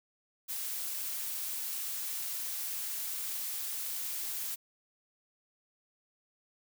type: noise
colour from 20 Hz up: blue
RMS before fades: -37 dBFS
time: 0.48-4.56 s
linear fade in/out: 20 ms
effects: none